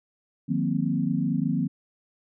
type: chord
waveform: sine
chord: C half-diminished seventh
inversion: first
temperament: equal with one note detuned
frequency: 155.56 / 180.88 / 233.1 / 261.6 Hz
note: Eb3 / Gb3 / Bb3 / C4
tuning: 0 / -39 / 0 / 0 cents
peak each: -28 dBFS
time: 0.48-1.68 s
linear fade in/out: 20 ms
effects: none